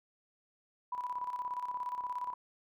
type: tone with tremolo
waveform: sine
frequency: 987.8 Hz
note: B5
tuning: in tune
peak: -33 dBFS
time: 0.92-2.34 s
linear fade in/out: 5 ms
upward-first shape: square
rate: 17 Hz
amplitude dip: 60%
effects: none